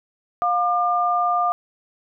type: tone pair together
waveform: sine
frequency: 708.8 / 1200 Hz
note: F5 / D6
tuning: +25 / +37 cents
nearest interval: major sixth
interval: 912 cents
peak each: -20 / -20 dBFS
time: 0.42-1.52 s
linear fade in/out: 0 ms
effects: none